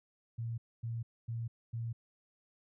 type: tone bursts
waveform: sine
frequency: 115.6 Hz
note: A#2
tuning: 14 cents flat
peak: -35 dBFS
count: 4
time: 0.38-1.93 s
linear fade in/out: 10 ms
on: 200 ms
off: 250 ms
effects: none